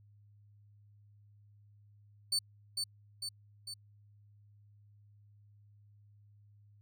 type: tone with echo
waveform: 30% pulse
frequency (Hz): 4500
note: C#8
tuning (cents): +25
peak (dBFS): -26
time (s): 2.32-2.39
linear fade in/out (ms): 5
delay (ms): 450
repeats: 3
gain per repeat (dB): -4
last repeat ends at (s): 3.74
effects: added 103 Hz sine -59 dBFS peak until 6.81 s